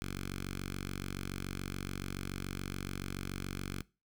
5% pulse tone with notch filter, 47.02 Hz, F#1, 29 cents sharp, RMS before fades -40 dBFS, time 0.02-3.82 s, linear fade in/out 0 ms, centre 590 Hz, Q 0.53, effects noise-tail reverb RT60 0.3 s tail -22 dB re dry

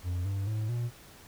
triangle tone with pitch steps, 89 / 98.18 / 108.31 / 119.49 Hz, F2 / G2 / A2 / A#2, +33 / +3 / -27 / +43 cents, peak -27 dBFS, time 0.03-0.91 s, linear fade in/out 50 ms, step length 220 ms, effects pink hiss -53 dBFS RMS until 1.27 s

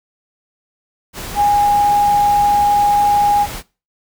sine tone in noise, 821 Hz, G#5, 20 cents flat, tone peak -10 dBFS, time 1.35-3.47 s, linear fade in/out 50 ms, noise pink, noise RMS -28 dBFS, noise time 1.13-3.63 s, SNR +15 dB, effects noise-tail reverb RT60 0.3 s tail -20 dB re dry

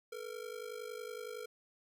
square ring-modulated tone, 460 Hz, A#4, 23 cents flat, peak -40 dBFS, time 0.12-1.46 s, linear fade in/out 2 ms, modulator 25.4 Hz, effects none

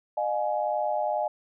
sine tone cluster, 609 / 711 / 841 Hz, D#5 / F5 / G#5, -37 / +31 / +22 cents, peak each -28 / -30 / -29 dBFS, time 0.17-1.28 s, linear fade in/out 5 ms, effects none

